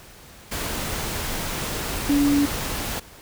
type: tone in noise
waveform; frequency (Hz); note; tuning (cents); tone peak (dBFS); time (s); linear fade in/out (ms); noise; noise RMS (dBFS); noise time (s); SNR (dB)
sine; 285.9; D4; -46; -16; 2.09-2.46; 10; pink; -28; 0.51-3; +9
effects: pink hiss -46 dBFS RMS until 3.21 s